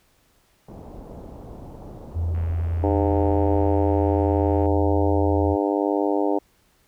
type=low-pass noise; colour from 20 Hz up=pink; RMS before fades=-39 dBFS; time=0.68-3.68 s; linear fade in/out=5 ms; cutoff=800 Hz; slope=24 dB/octave
type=tone; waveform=sine; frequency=84 Hz; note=E2; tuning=33 cents sharp; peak=-21 dBFS; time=2.13-5.57 s; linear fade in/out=50 ms
type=click train; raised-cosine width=0.5 ms; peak=-31 dBFS; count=187; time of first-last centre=2.35-4.658 s; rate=80.6 Hz
type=harmonic tone; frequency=100.7 Hz; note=G2; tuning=47 cents sharp; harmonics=3 / 4 / 5 / 6 / 7 / 8 / 9; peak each=-23 / -25 / -27 / -29 / -30 / -31 / -32 dBFS; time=2.83-6.39 s; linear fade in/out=10 ms
effects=pink hiss -62 dBFS RMS until 6.87 s